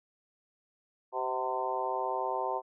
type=harmonic tone with a mistuned harmonic; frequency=129.1 Hz; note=C3; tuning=23 cents flat; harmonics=3 / 4 / 5 / 6 / 7 / 8; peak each=-38 / -38 / -38 / -37 / -34 / -38 dBFS; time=1.12-2.62 s; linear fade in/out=50 ms; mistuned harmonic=6; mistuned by=-44 cents; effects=none